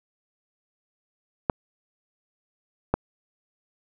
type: clicks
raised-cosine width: 1 ms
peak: -6 dBFS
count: 2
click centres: 1.498 / 2.94 s
effects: none